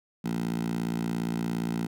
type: tone with high-pass filter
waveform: 10% pulse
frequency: 57.3 Hz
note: A#1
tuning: 29 cents flat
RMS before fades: -30 dBFS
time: 0.24-1.87 s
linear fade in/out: 10 ms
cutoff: 190 Hz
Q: 3.5
effects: none